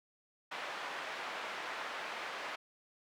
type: band-pass noise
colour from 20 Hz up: pink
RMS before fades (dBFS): -42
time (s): 0.51-2.56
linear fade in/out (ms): 10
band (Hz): 740 to 2600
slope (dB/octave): 12
effects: none